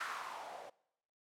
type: noise with low-pass filter sweep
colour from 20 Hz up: violet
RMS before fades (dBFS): -45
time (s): 0-0.7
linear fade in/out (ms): 10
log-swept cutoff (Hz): 1400 to 590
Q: 3.6
effects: noise-tail reverb RT60 0.8 s tail -22 dB re dry